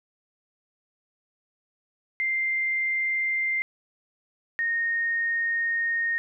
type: tone pair in turn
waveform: sine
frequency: 2093 / 1851.8 Hz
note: C7 / A#6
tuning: 0 / -12 cents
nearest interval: major second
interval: 212 cents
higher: first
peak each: -23 dBFS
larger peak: neither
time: 2.2-3.62 / 4.59-6.18 s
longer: second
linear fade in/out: 0 ms
effects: none